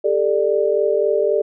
sine tone cluster, 400.9 / 444.7 / 593 Hz, G4 / A4 / D5, +39 / +18 / +17 cents, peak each -19 dBFS, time 0.04-1.42 s, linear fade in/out 10 ms, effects none

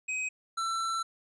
square tone pair in turn, 2524 / 1339.4 Hz, D#7 / E6, +24 / +27 cents, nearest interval major seventh, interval 1097 cents, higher first, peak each -31 / -30 dBFS, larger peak second, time 0.08-0.29 / 0.57-1.03 s, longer second, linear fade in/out 10 ms, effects resampled to 22050 Hz

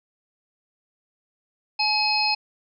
harmonic tone, 849 Hz, G#5, 38 cents sharp, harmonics 1 / 3 / 5 / 6, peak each -25 / -25 / -25 / -25 dBFS, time 1.79-2.35 s, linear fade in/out 10 ms, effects none

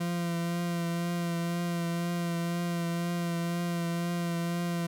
40% pulse tone with vibrato, 171.4 Hz, F3, 32 cents flat, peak -28 dBFS, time 0-4.87 s, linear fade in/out 10 ms, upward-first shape triangle, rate 2 Hz, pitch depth 23 cents each way, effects none

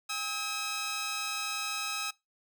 10% pulse tone pair together, 807.6 / 1282 Hz, G#5 / E6, -49 / -49 cents, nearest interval minor sixth, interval 800 cents, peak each -33 / -25 dBFS, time 0.09-2.11 s, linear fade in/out 10 ms, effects noise-tail reverb RT60 0.2 s tail -22 dB re dry

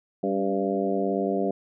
harmonic tone with a mistuned harmonic, 98 Hz, G2, in tune, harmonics 2 / 3 / 4 / 5 / 6 / 7, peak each -29 / -30 / -28 / -31 / -32 / -31 dBFS, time 0.23-1.51 s, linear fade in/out 5 ms, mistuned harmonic 3, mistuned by -51 cents, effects none

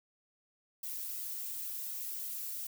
violet noise with flanger, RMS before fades -40 dBFS, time 0.83-2.67 s, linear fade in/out 5 ms, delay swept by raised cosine 1.7 to 2.9 ms, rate 2.8 Hz, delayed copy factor -0.75, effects none

